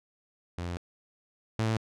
sawtooth tone pair in turn, 87.31 / 111.09 Hz, F2 / A2, 0 / +17 cents, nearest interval major third, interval 417 cents, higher second, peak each -29 / -22 dBFS, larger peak second, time 0.58-0.77 / 1.59-1.77 s, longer first, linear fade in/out 0 ms, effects low-pass 7000 Hz 12 dB/octave

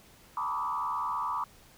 sine tone with frequency modulation, 1070 Hz, C6, 38 cents sharp, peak -29 dBFS, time 0.37-1.44 s, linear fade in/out 2 ms, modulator 74.9 Hz, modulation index 2.2, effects pink hiss -57 dBFS RMS until 1.77 s

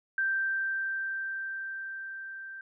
sine tone with level ramp, 1568 Hz, G6, in tune, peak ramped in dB -25 to -40 dBFS, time 0.18-2.61 s, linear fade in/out 2 ms, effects none

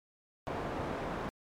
white low-pass noise, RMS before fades -37 dBFS, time 0.47-1.29 s, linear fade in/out 0 ms, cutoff 830 Hz, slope 12 dB/octave, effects MP3 96 kbps

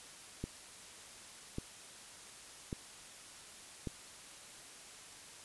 click train, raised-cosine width 3 ms, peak -25 dBFS, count 4, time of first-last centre 0.44-3.872 s, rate 0.874 Hz, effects white hiss -53 dBFS RMS until 5.44 s + resampled to 24000 Hz

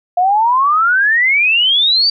sine exponential sweep, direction up, 698.5 to 4704 Hz, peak -9 dBFS, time 0.17-2.1 s, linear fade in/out 5 ms, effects none

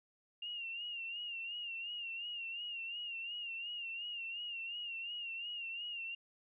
sine tone with vibrato, 2794 Hz, F7, in tune, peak -40 dBFS, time 0.42-6.15 s, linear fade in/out 5 ms, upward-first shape sine, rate 2.8 Hz, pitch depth 67 cents each way, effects none

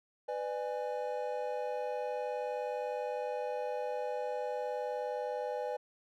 triangle chord, G# diminished, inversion first, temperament just, 498.4 / 598 / 830.6 Hz, B4 / D5 / G#5, +16 / +31 / 0 cents, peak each -35 / -37 / -38 dBFS, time 0.28-5.77 s, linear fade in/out 10 ms, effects none

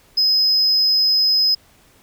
sine tone, 5070 Hz, D#8, 32 cents sharp, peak -11 dBFS, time 0.17-1.55 s, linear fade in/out 10 ms, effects tanh soft clip ceiling -11 dBFS + pink hiss -53 dBFS RMS until 2.02 s

